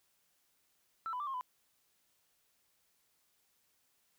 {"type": "tone with pitch steps", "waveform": "sine", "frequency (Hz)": [1329, 997, 1173, 1073, 1003], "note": ["E6", "B5", "D6", "C6", "B5"], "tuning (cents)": [14, 16, -2, 43, 26], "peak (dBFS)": -35, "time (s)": [1.06, 1.41], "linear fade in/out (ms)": 0, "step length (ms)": 70, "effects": ["tanh soft clip ceiling -32 dBFS", "white hiss -75 dBFS RMS until 4.18 s"]}